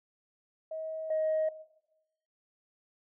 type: tone pair in turn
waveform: sine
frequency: 636 / 628.3 Hz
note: D#5 / D#5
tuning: +38 / +17 cents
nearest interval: unison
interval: 21 cents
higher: first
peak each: -35 / -26 dBFS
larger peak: second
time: 0.71-1.1 / 1.1-1.49 s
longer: neither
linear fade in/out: 5 ms
effects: noise-tail reverb RT60 0.9 s tail -17 dB re dry + tanh soft clip ceiling -23 dBFS